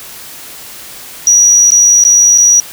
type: tone with dropouts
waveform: sine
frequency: 5800 Hz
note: F#8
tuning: 35 cents flat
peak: -3 dBFS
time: 1.27-2.6 s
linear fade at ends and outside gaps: 1 ms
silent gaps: 1.705-1.719 / 2.039-2.05 / 2.378-2.382 s
effects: white hiss -30 dBFS RMS until 2.72 s